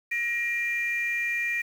sine tone pair together, 1888.8 / 2388 Hz, A#6 / D7, +22 / +28 cents, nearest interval major third, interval 406 cents, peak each -27 dBFS, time 0.11-1.62 s, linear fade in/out 10 ms, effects tanh soft clip ceiling -19 dBFS + 8-bit

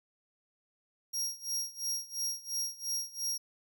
sawtooth tone with tremolo, 5620 Hz, F8, 10 cents sharp, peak -28 dBFS, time 1.13-3.38 s, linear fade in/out 10 ms, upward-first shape sine, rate 2.9 Hz, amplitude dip 90%, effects none

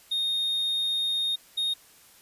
triangle tone pair in turn, 3696 / 3713 Hz, A#7 / A#7, -16 / -8 cents, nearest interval unison, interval 8 cents, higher second, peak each -23 dBFS, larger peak neither, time 0.11-1.36 / 1.57-1.74 s, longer first, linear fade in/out 10 ms, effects white hiss -55 dBFS RMS until 2.21 s + resampled to 32000 Hz

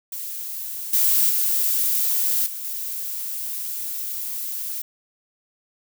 violet noise with level steps, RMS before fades -31 / -18 / -21 / -32 / -29 dBFS, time 0.12-4.82 s, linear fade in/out 5 ms, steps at 0.93 / 1.29 / 2.46 / 2.64 s, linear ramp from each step 5 ms, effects none

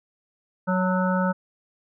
harmonic tone with a mistuned harmonic, 185.3 Hz, F#3, 3 cents sharp, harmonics 1 / 3 / 5 / 7 / 8, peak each -22 / -27 / -29 / -30 / -31 dBFS, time 0.67-1.33 s, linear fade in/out 20 ms, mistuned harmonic 5, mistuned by -39 cents, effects none

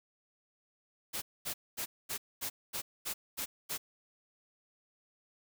white noise bursts, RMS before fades -37 dBFS, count 9, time 1.13-3.78 s, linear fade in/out 20 ms, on 90 ms, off 230 ms, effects none

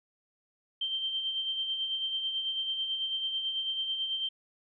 sine tone with tremolo, 3136 Hz, G7, in tune, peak -28 dBFS, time 0.81-4.29 s, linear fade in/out 5 ms, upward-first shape sine, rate 9.1 Hz, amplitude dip 45%, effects none

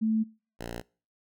sine / 5% pulse tone pair in turn, 220 / 58.27 Hz, A3 / A#1, 0 / 0 cents, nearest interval octave + major seventh, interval 2300 cents, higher first, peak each -23 / -25 dBFS, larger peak first, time 0.01-0.24 / 0.59-0.82 s, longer neither, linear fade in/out 20 ms, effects noise-tail reverb RT60 0.4 s tail -25 dB re dry

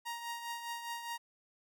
sawtooth tone with tremolo, 938 Hz, A#5, 11 cents sharp, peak -33 dBFS, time 0.05-1.18 s, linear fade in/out 20 ms, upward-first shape triangle, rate 4.9 Hz, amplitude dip 60%, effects none

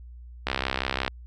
click train, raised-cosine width 0.3 ms, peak -9 dBFS, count 41, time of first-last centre 0.47-1.079 s, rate 65.7 Hz, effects added 60 Hz sine -41 dBFS peak until 1.26 s

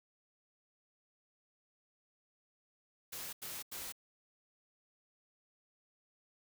white noise bursts, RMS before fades -44 dBFS, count 3, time 3.12-3.924 s, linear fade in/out 10 ms, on 210 ms, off 87 ms, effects none

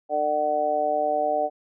harmonic tone, 150.1 Hz, D3, 38 cents sharp, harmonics 2 / 3 / 4 / 5, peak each -35 / -31 / -24 / -24 dBFS, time 0.09-1.5 s, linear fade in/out 50 ms, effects none

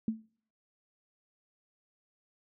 sine tone with exponential decay, 221.8 Hz, A3, 14 cents sharp, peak -24 dBFS, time 0.08-0.22 s, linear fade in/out 2 ms, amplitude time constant 30 ms, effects noise-tail reverb RT60 0.6 s tail -26 dB re dry

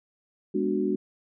sine chord, G# half-diminished seventh, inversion none, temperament equal with one note detuned, 205.6 / 246.9 / 293.7 / 370 Hz, G#3 / B3 / D4 / F#4, -17 / 0 / 0 / 0 cents, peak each -29 / -32 / -29 / -27 dBFS, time 0.54-0.96 s, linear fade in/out 10 ms, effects none

